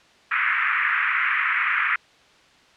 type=band-pass noise; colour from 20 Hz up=white; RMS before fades=-22 dBFS; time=0.31-1.96 s; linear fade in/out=5 ms; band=1200 to 2300 Hz; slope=48 dB/octave; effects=white hiss -54 dBFS RMS until 2.76 s + low-pass 4000 Hz 12 dB/octave